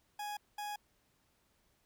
40% pulse tone pair in turn, 831 / 831 Hz, G#5 / G#5, +1 / +1 cents, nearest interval unison, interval 0 cents, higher neither, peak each -38 / -38 dBFS, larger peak neither, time 0.19-0.37 / 0.58-0.76 s, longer neither, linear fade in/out 5 ms, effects pink hiss -74 dBFS RMS until 1.85 s

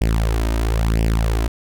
sawtooth tone with flanger, 55.5 Hz, A1, 16 cents sharp, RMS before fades -18 dBFS, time 0.01-1.48 s, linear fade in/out 5 ms, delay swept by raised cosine 0.37 to 3.27 ms, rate 0.99 Hz, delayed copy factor +0.75, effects none

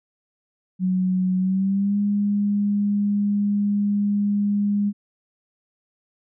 sine tone with pitch glide, 185 to 204.1 Hz, F#3 to G#3, 0 to -30 cents, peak -18 dBFS, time 0.79-4.93 s, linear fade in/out 50 ms, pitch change +170 cents, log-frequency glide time 1.38-1.98 s, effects none

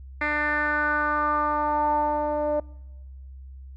10% pulse tone with low-pass filter sweep, 298.1 Hz, D4, 26 cents sharp, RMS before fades -24 dBFS, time 0.21-2.6 s, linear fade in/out 5 ms, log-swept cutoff 2100 to 640 Hz, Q 5, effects noise-tail reverb RT60 1.0 s tail -24 dB re dry + added 66 Hz sine -39 dBFS peak until 3.76 s

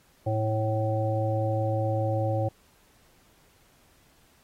harmonic tone, 109.4 Hz, A2, 9 cents flat, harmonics 1 / 3 / 5 / 7, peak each -26 / -34 / -29 / -33 dBFS, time 0.26-2.49 s, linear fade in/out 10 ms, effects pink hiss -62 dBFS RMS until 4.43 s + AAC 48 kbps

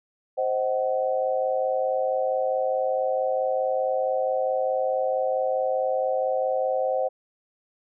sine chord, C diminished, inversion none, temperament just, 523.3 / 627.9 / 753.5 Hz, C5 / Eb5 / Gb5, 0 / +16 / +31 cents, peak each -24 / -28 / -28 dBFS, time 0.37-7.09 s, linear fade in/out 20 ms, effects none

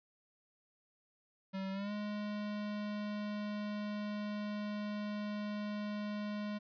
square tone with pitch glide, 192.2 to 208.4 Hz, G3 to G#3, -34 to +6 cents, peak -38 dBFS, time 1.53-6.59 s, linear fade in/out 20 ms, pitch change +140 cents, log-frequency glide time 1.72-1.92 s, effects resampled to 11025 Hz

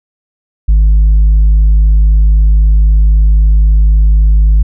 triangle tone with tanh clipping, 51.91 Hz, G#1, in tune, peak -4 dBFS, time 0.68-4.63 s, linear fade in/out 10 ms, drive 7 dB, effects none

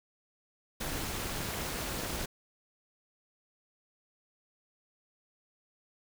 pink noise with amplitude modulation, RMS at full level -33 dBFS, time 0.8-2.26 s, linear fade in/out 10 ms, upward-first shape sine, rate 298 Hz, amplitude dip 70%, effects none

